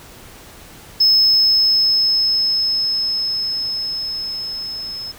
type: tone with level ramp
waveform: sine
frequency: 5190 Hz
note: E8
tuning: 28 cents flat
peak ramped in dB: -7 to -26 dBFS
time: 1-5.12 s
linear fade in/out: 10 ms
effects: tanh soft clip ceiling -8 dBFS + pink hiss -41 dBFS RMS until 5.18 s